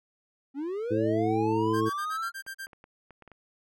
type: linear sweep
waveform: triangle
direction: up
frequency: 261.6 to 1401 Hz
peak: -28 dBFS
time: 0.54-2.32 s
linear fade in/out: 50 ms
type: harmonic tone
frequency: 110 Hz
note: A2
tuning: in tune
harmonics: 1 / 2 / 3 / 4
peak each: -32 / -34 / -27 / -29 dBFS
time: 0.9-1.9 s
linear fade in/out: 20 ms
type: tone bursts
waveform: 45% pulse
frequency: 1583 Hz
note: G6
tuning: 17 cents sharp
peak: -36 dBFS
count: 8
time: 1.73-2.668 s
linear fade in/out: 20 ms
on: 84 ms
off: 38 ms
type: clicks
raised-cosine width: 0.5 ms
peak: -35 dBFS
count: 8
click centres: 2.465 / 2.669 / 2.732 / 2.841 / 3.107 / 3.223 / 3.277 / 3.317 s
effects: none